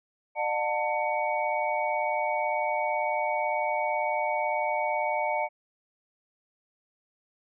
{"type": "tone cluster", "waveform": "sine", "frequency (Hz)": [605, 723, 892, 2246], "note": ["D#5", "F#5", "A5", "C#7"], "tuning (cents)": [-49, -40, 23, 22], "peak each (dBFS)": [-30, -32, -29, -33], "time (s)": [0.35, 5.49], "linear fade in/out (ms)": 50, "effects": []}